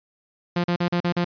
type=tone bursts; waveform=sawtooth; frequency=174.61 Hz; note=F3; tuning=in tune; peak=-16 dBFS; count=6; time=0.56-1.245 s; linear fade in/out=5 ms; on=80 ms; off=41 ms; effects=resampled to 11025 Hz